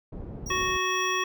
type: low-pass noise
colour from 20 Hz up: pink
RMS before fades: -38 dBFS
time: 0.12-0.77 s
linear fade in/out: 5 ms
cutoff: 410 Hz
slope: 12 dB/octave
type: tone with tremolo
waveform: square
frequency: 5690 Hz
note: F8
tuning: 31 cents sharp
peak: -35 dBFS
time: 0.46-1.24 s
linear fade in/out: 5 ms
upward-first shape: triangle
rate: 2.2 Hz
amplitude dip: 35%
type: harmonic tone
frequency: 370 Hz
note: F#4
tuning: in tune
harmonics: 1 / 3 / 5 / 7 / 9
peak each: -32 / -28 / -31 / -32 / -33 dBFS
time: 0.5-1.24 s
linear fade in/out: 5 ms
effects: none